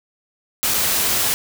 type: noise with dropouts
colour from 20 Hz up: white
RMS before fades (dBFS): -19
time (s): 0.63-1.34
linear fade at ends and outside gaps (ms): 0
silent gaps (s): 0.738-0.742
effects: none